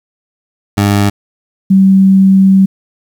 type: tone pair in turn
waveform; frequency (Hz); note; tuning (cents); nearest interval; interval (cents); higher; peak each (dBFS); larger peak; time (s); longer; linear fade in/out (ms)
20% pulse / sine; 101.6 / 192.2; G#2 / G3; -38 / -34; major seventh; 1104; second; -3; neither; 0.77-1.1 / 1.7-2.66; second; 10
effects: 7-bit